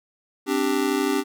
square chord, C suspended second, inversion none, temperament just, 261.6 / 294.3 / 392.4 Hz, C4 / D4 / G4, 0 / +4 / +2 cents, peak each -27 / -25 / -25 dBFS, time 0.46-1.24 s, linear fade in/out 50 ms, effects none

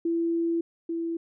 sine tone pair in turn, 334.9 / 333 Hz, E4 / E4, +27 / +18 cents, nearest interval unison, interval 9 cents, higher first, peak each -23 / -27 dBFS, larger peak first, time 0.05-0.61 / 0.89-1.17 s, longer first, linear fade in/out 5 ms, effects none

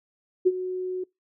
sine tone with ADSR envelope, 368.2 Hz, F#4, 8 cents flat, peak -13 dBFS, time 0.45-1.04 s, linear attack 20 ms, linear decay 40 ms, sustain -14 dB, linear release 7 ms, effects noise-tail reverb RT60 0.2 s tail -25 dB re dry

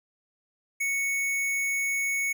square tone, 2217 Hz, C#7, in tune, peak -26 dBFS, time 0.8-2.33 s, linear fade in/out 10 ms, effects none

